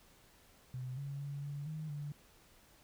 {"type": "tone with pitch steps", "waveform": "sine", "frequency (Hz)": [127.5, 140, 141.8, 143.4, 155.5, 145.8], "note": ["C3", "C#3", "C#3", "D3", "D#3", "D3"], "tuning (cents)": [-44, 18, 40, -41, -1, -12], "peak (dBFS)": -39, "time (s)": [0.74, 2.12], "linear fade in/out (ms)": 2, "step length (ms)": 230, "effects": ["pink hiss -64 dBFS RMS until 2.83 s"]}